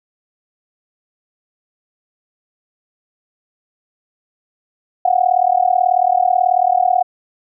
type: tone with amplitude modulation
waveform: sine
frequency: 729 Hz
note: F#5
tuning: 26 cents flat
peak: -7 dBFS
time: 5.05-7.03 s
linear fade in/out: 5 ms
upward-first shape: sine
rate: 38.3 Hz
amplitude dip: 95%
effects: none